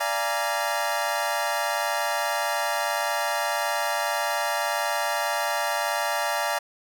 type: chord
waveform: 25% pulse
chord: Bb dominant seventh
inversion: first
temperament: equal with one note detuned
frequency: 587.3 / 687.3 / 830.6 / 932.3 Hz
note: D5 / F5 / Ab5 / Bb5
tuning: 0 / -28 / 0 / 0 cents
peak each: -26 dBFS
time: 0-6.59 s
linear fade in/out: 10 ms
effects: none